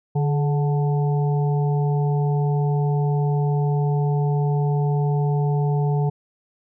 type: harmonic tone with a mistuned harmonic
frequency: 146.6 Hz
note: D3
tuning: 3 cents flat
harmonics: 1 / 3 / 5 / 6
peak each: -18 / -28 / -32 / -34 dBFS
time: 0.15-6.1 s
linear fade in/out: 10 ms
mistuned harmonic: 3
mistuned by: -56 cents
effects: none